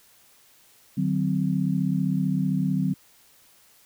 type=tone cluster; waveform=sine; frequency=151.6 / 187.1 / 258.7 Hz; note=D#3 / F#3 / C4; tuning=-45 / +20 / -19 cents; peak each=-26 / -24 / -28 dBFS; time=0.97-2.94 s; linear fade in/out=10 ms; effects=white hiss -57 dBFS RMS until 3.85 s